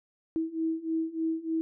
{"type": "beating tone pair", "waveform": "sine", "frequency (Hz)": [321.9, 325.2], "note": ["E4", "E4"], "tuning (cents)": [-41, -23], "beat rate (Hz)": 3.3, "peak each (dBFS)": [-32, -30], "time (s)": [0.36, 1.61], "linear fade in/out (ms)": 0, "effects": []}